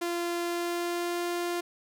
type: tone with pitch glide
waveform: sawtooth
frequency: 345 to 348.4 Hz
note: F4 to F4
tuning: -21 to -4 cents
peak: -25 dBFS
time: 0.01-1.61 s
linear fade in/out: 10 ms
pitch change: +17 cents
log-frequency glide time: 0.46-1.25 s
effects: none